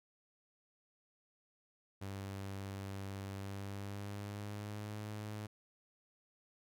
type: tone with pitch glide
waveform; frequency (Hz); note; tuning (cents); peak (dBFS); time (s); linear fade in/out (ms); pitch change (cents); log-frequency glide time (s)
sawtooth; 98 to 105.64; G2 to G#2; 0 to +30; -38; 2.01-5.47; 10; +130; 3.35-5.02
effects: none